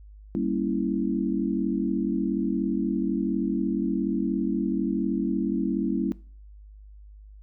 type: chord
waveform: sine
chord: G diminished seventh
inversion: none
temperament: equal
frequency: 196 / 233.1 / 277.2 / 329.6 Hz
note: G3 / Bb3 / Db4 / Fb4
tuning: 0 / 0 / 0 / 0 cents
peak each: -29 dBFS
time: 0.35-6.12 s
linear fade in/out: 0 ms
effects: noise-tail reverb RT60 0.4 s tail -20 dB re dry + added 51 Hz sine -44 dBFS peak until 7.42 s